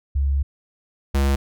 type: tone pair in turn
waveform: sine / square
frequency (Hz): 69.3 / 68.9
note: C#2 / C#2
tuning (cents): 0 / -10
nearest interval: unison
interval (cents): 10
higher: first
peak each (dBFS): -17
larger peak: neither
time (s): 0.15-0.43 / 1.14-1.36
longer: first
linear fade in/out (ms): 10
effects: none